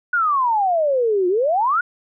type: exponential two-way sweep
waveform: sine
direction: down then up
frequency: 1480 to 349.2 to 1480 Hz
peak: -15 dBFS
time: 0.13-1.81 s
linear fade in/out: 5 ms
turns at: 1.28 s
effects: none